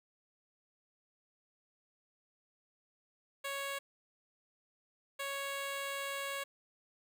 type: tone bursts at uneven times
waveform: 10% pulse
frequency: 554.4 Hz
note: C#5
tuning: in tune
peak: -29 dBFS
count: 2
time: 3.44-3.79 / 5.19-6.44 s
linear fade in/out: 10 ms
effects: none